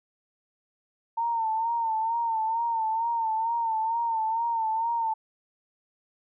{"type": "tone with vibrato", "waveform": "sine", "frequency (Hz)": 907, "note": "A#5", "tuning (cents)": -48, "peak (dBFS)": -24, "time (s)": [1.17, 5.14], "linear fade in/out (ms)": 10, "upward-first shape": "sine", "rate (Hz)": 2.2, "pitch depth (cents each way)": 58, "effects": []}